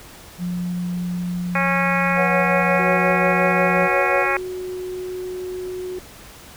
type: tone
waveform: sine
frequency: 177.4 Hz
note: F3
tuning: 27 cents sharp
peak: -22 dBFS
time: 0.38-3.89 s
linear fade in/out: 50 ms
type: harmonic tone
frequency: 274.4 Hz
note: C#4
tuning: 17 cents flat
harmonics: 2 / 3 / 4 / 5 / 6 / 7 / 8 / 9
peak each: -26 / -26 / -26 / -26 / -26 / -26 / -26 / -26 dBFS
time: 1.55-4.37 s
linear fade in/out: 2 ms
type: chord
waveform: sine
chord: B suspended second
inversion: none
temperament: equal with one note detuned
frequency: 488.8 / 554.4 / 740 Hz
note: B4 / C#5 / F#5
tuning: -18 / 0 / 0 cents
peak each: -27 / -23 / -25 dBFS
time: 2.15-4.28 s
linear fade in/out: 50 ms
type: tone with pitch glide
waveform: sine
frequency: 370 to 366.6 Hz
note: F#4 to F#4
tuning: 0 to -16 cents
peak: -26 dBFS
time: 2.79-5.99 s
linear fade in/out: 5 ms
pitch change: -16 cents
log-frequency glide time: 3.69-4.89 s
effects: pink hiss -42 dBFS RMS until 6.56 s